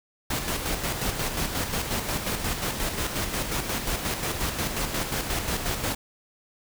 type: noise with tremolo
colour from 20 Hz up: pink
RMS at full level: -27 dBFS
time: 0.3-5.95 s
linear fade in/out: 5 ms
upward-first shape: square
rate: 5.6 Hz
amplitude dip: 45%
effects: none